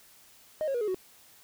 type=tone with pitch steps; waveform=triangle; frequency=619 / 545.1 / 480.1 / 422.8 / 372.3 Hz; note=D#5 / C#5 / B4 / G#4 / F#4; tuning=-9 / -29 / -49 / +31 / +11 cents; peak=-24 dBFS; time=0.61-0.945 s; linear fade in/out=0 ms; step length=67 ms; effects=tanh soft clip ceiling -23 dBFS + white hiss -57 dBFS RMS until 1.43 s